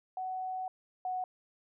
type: tone pair in turn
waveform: sine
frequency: 747 / 738.8 Hz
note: F#5 / F#5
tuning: +16 / -3 cents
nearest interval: unison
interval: 19 cents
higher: first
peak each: -34 / -32 dBFS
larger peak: second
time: 0.17-0.68 / 1.05-1.24 s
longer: first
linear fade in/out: 2 ms
effects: none